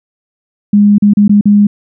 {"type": "tone with dropouts", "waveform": "sine", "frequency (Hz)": 205.4, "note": "G#3", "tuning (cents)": -19, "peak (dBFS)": -3, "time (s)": [0.73, 1.67], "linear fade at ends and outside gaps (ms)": 5, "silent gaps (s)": [[0.983, 1.022], [1.136, 1.17], [1.28, 1.294], [1.411, 1.455]], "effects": []}